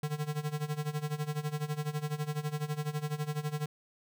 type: tone with tremolo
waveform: square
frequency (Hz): 150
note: D3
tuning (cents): +37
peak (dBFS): -30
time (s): 0.03-3.66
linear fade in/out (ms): 2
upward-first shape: sine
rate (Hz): 12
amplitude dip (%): 85
effects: none